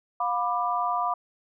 sine chord, B diminished, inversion second, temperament just, 711.2 / 987.8 / 1185.3 Hz, F5 / B5 / D6, +31 / 0 / +16 cents, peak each -28 dBFS, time 0.2-1.14 s, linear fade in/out 5 ms, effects none

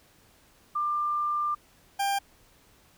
sine / 40% pulse tone pair in turn, 1192 / 795.6 Hz, D6 / G5, +25 / +25 cents, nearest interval perfect fifth, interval 700 cents, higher first, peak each -25 / -24 dBFS, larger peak second, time 0.75-1.55 / 1.99-2.19 s, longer first, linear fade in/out 10 ms, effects pink hiss -60 dBFS RMS until 2.97 s

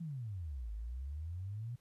sine exponential two-way sweep, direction down then up, 174.61 to 51.4 to 124.4 Hz, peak -39 dBFS, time 0-1.76 s, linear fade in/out 10 ms, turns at 0.72 s, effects pink hiss -75 dBFS RMS until 1.8 s + resampled to 32000 Hz

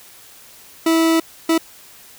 40% pulse tone bursts at uneven times, 326.6 Hz, E4, 16 cents flat, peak -12 dBFS, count 2, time 0.86-1.2 / 1.49-1.58 s, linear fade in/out 5 ms, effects white hiss -44 dBFS RMS until 2.18 s

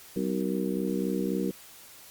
harmonic tone with a mistuned harmonic, 63.8 Hz, C2, 43 cents flat, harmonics 3 / 4 / 5 / 6 / 7, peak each -30 / -33 / -33 / -34 / -35 dBFS, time 0.16-1.51 s, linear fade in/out 5 ms, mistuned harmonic 7, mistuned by +92 cents, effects white hiss -50 dBFS RMS until 2.1 s + Opus 48 kbps

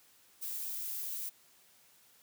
violet noise, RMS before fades -39 dBFS, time 0.41-1.3 s, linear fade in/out 20 ms, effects white hiss -64 dBFS RMS until 2.22 s + high-pass 80 Hz 12 dB/octave

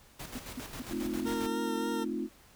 pink noise with tremolo, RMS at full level -42 dBFS, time 0.19-1.47 s, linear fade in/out 10 ms, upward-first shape square, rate 7.4 Hz, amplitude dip 50%
sine tone bursts, 250 Hz, B3, 21 cents sharp, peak -35 dBFS, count 5, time 0.35-1.265 s, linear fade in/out 5 ms, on 31 ms, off 190 ms
sine chord, F dominant seventh, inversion first, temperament equal, 220 / 261.6 / 311.1 / 349.2 Hz, A3 / C4 / Eb4 / F4, 0 / 0 / 0 / 0 cents, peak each -37 dBFS, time 0.89-2.29 s, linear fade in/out 50 ms
20% pulse tone with vibrato, 459.4 Hz, A#4, 25 cents flat, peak -30 dBFS, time 1.25-2.05 s, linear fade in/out 20 ms, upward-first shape triangle, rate 3.5 Hz, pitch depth 23 cents each way
effects pink hiss -59 dBFS RMS until 2.55 s

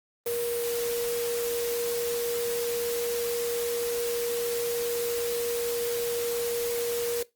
sine tone in noise, 473.8 Hz, A#4, 28 cents sharp, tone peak -27 dBFS, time 0.26-7.23 s, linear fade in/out 5 ms, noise white, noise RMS -35 dBFS, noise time 0.26-7.23 s, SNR +5 dB, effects noise-tail reverb RT60 0.2 s tail -20 dB re dry + Opus 32 kbps

